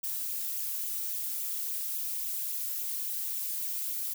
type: noise with flanger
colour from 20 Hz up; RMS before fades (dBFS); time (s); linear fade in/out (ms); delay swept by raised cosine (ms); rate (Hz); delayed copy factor
violet; -34; 0.03-4.14; 10; 0.28 to 3.28; 3.6; +0.6
effects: none